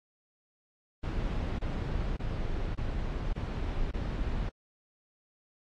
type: noise bursts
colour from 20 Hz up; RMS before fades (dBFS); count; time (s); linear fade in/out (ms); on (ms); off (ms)
brown; -32; 6; 1.03-4.495; 10; 560; 21
effects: low-pass 4000 Hz 12 dB/octave + AAC 48 kbps